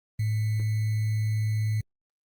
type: tone with sample-and-hold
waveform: sine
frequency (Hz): 108.1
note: A2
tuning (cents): -30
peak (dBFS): -23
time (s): 0.19-1.81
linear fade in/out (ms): 5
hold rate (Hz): 2100
effects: Opus 24 kbps